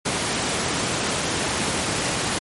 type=high-pass noise; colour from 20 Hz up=pink; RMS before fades=-24 dBFS; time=0.05-2.39 s; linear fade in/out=10 ms; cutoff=120 Hz; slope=12 dB/octave; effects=MP3 48 kbps